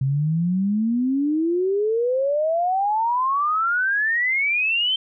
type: exponential sweep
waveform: sine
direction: up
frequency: 130.81 to 3136 Hz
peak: -18 dBFS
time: 0.01-4.96 s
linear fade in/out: 5 ms
effects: none

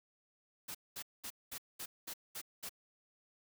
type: noise bursts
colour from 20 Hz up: white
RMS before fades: -44 dBFS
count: 8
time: 0.68-2.694 s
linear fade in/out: 10 ms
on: 68 ms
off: 210 ms
effects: none

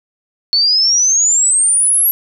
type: exponential sweep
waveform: sine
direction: up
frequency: 4398 to 11700 Hz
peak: -9 dBFS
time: 0.53-2.11 s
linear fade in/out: 0 ms
effects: none

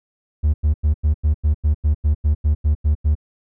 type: tone bursts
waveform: triangle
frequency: 75.2 Hz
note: D2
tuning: 42 cents sharp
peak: -10 dBFS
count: 14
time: 0.43-3.153 s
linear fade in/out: 20 ms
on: 110 ms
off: 91 ms
effects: tanh soft clip ceiling -7 dBFS

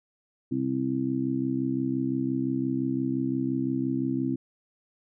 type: harmonic tone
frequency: 65.8 Hz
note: C2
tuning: 10 cents sharp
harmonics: 2 / 3 / 4 / 5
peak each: -33 / -36 / -27 / -31 dBFS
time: 0.51-4.36 s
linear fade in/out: 10 ms
effects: none

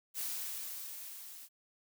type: noise with level ramp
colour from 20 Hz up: blue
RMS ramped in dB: -37 to -51 dBFS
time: 0.14-1.49 s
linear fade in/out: 50 ms
effects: none

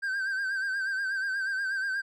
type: tone with vibrato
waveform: triangle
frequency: 1568 Hz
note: G6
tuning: in tune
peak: -26 dBFS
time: 0.02-2.02 s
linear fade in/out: 20 ms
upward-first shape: sine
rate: 8.3 Hz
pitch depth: 57 cents each way
effects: resampled to 24000 Hz

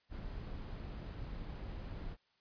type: noise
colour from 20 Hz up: brown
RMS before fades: -44 dBFS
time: 0.09-2.17 s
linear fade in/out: 50 ms
effects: white hiss -75 dBFS RMS until 2.4 s + resampled to 11025 Hz

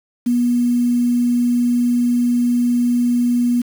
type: tone with quantisation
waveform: sine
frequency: 242.2 Hz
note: B3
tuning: 34 cents flat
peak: -13 dBFS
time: 0.26-3.62 s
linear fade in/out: 10 ms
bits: 6
effects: none

